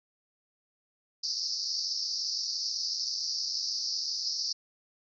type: band-pass noise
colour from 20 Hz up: white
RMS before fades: -33 dBFS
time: 1.23-4.53 s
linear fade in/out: 10 ms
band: 4500 to 5600 Hz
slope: 96 dB/octave
effects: none